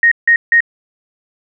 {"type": "tone bursts", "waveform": "sine", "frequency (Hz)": 1864.7, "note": "A#6", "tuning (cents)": 0, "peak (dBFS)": -6, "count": 3, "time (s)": [0.03, 0.605], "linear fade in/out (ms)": 2, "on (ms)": 85, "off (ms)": 160, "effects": []}